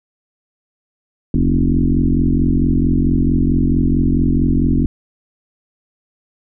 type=tone with frequency modulation; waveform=sine; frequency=148.8 Hz; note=D3; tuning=23 cents sharp; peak=-11 dBFS; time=1.34-4.86 s; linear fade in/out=2 ms; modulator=44.5 Hz; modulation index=3.5; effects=none